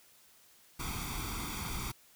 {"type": "noise with comb filter", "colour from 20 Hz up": "pink", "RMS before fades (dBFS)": -38, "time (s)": [0.79, 1.92], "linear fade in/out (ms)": 10, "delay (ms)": 0.86, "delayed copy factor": 0.8, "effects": ["white hiss -62 dBFS RMS until 2.15 s"]}